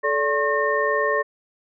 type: tone cluster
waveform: sine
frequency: 435.2 / 578 / 1078 / 1824 Hz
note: A4 / D5 / C#6 / A#6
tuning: -19 / -28 / -49 / -38 cents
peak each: -24 dBFS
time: 0.03-1.23 s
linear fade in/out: 20 ms
effects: none